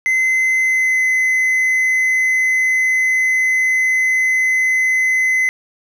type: tone with pitch glide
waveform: triangle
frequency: 2053 to 2039 Hz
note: C7 to C7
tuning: -33 to -45 cents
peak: -11 dBFS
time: 0.06-5.49 s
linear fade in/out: 0 ms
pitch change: -12 cents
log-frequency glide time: 0.63-1.03 s
effects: none